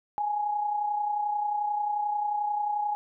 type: tone pair together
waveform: sine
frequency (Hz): 830.6 / 861.9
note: G#5 / A5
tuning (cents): 0 / -36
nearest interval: minor second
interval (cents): 64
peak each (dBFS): -26 / -36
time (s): 0.18-2.95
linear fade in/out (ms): 0
effects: none